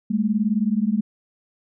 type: beating tone pair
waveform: sine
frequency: 203 / 222 Hz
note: G#3 / A3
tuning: -39 / +16 cents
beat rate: 19 Hz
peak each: -21 dBFS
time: 0.1-1.01 s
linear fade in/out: 10 ms
effects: none